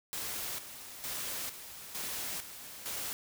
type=noise with tremolo; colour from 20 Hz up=white; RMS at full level=-38 dBFS; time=0.13-3.13 s; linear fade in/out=0 ms; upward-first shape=square; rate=1.1 Hz; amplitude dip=65%; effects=none